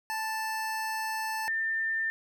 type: tone pair in turn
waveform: 25% pulse / sine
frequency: 880 / 1794.9 Hz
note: A5 / A6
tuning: 0 / +34 cents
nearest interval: octave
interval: 1234 cents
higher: second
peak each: -27 dBFS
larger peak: neither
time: 0.1-1.48 / 1.48-2.1 s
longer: first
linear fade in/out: 0 ms
effects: none